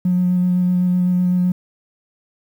triangle tone with vibrato, 180.2 Hz, F#3, 45 cents flat, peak -10 dBFS, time 0.05-1.52 s, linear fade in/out 5 ms, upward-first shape square, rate 7.9 Hz, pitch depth 9 cents each way, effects tanh soft clip ceiling -11 dBFS + 8-bit

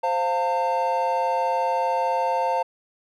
triangle chord, F major, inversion second, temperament equal with one note detuned, 523.3 / 698.5 / 900 Hz, C5 / F5 / A5, 0 / 0 / +39 cents, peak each -24 / -25 / -21 dBFS, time 0.03-2.63 s, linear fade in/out 10 ms, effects none

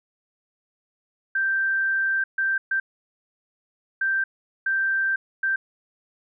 sine tone bursts at uneven times, 1568 Hz, G6, in tune, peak -20 dBFS, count 6, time 1.35-2.24 / 2.38-2.58 / 2.71-2.8 / 4.01-4.24 / 4.66-5.16 / 5.43-5.56 s, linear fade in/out 5 ms, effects none

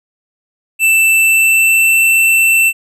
square tone with pitch glide, 2658 to 2678 Hz, E7 to E7, +14 to +27 cents, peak -8 dBFS, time 0.79-2.73 s, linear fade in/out 50 ms, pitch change +13 cents, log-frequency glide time 1.14-2.02 s, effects none

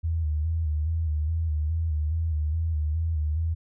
sine tone with vibrato, 78.9 Hz, D#2, 25 cents sharp, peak -23 dBFS, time 0.03-3.55 s, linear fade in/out 20 ms, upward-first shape square, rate 2.4 Hz, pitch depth 63 cents each way, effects none

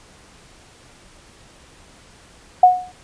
sine tone with exponential decay, 730 Hz, F#5, 24 cents flat, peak -3 dBFS, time 2.63-2.92 s, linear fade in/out 5 ms, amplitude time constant 62 ms, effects pink hiss -48 dBFS RMS until 3.03 s + resampled to 22050 Hz

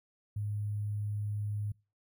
sine tone with sample-and-hold, 104 Hz, G#2, 3 cents sharp, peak -32 dBFS, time 0.36-1.72 s, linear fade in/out 5 ms, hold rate 11025 Hz, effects noise-tail reverb RT60 0.3 s tail -25 dB re dry

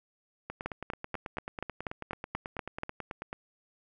two click trains, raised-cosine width 0.5 ms, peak -18 / -22 dBFS, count 10 / 27, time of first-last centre 0.66-2.834 / 0.5-3.329 s, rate 4.14 / 9.19 Hz, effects none

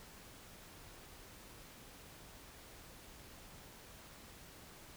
silence, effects pink hiss -56 dBFS RMS until 4.96 s

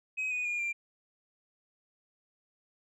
sine tone with pitch steps, 2533 / 2479 / 2427 / 2376 Hz, D#7 / D#7 / D#7 / D7, +30 / -7 / -44 / +20 cents, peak -28 dBFS, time 0.17-0.73 s, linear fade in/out 20 ms, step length 140 ms, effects tanh soft clip ceiling -29 dBFS

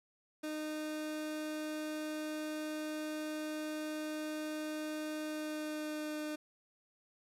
30% pulse tone with pitch glide, 307.2 to 303.8 Hz, D#4 to D#4, -22 to -41 cents, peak -35 dBFS, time 0.43-6.36 s, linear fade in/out 10 ms, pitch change -19 cents, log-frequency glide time 5.25-6.23 s, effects resampled to 32000 Hz + 11-bit

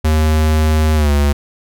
square tone with pitch glide, 77.78 to 72.15 Hz, D#2 to D2, 0 to -30 cents, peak -11 dBFS, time 0.04-1.33 s, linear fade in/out 10 ms, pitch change -130 cents, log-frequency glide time 0.95-1.11 s, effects none

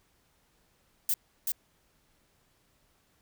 violet noise with echo, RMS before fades -27 dBFS, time 1.09-1.14 s, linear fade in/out 2 ms, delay 380 ms, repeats 1, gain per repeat -3 dB, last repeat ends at 1.52 s, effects pink hiss -69 dBFS RMS until 3.21 s

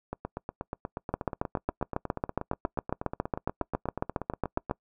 two click trains, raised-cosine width 1 ms, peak -13 / -19 dBFS, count 27 / 39, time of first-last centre 1.14-4.711 / 0.13-4.697 s, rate 7.28 / 8.32 Hz, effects noise-tail reverb RT60 0.1 s tail -25 dB re dry

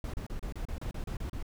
brown noise bursts, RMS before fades -36 dBFS, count 11, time 0.04-1.427 s, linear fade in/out 2 ms, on 97 ms, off 32 ms, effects none

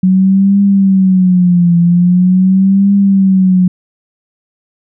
sine tone with vibrato, 185 Hz, F#3, in tune, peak -5 dBFS, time 0.03-3.68 s, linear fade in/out 5 ms, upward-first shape triangle, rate 0.43 Hz, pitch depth 140 cents each way, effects none

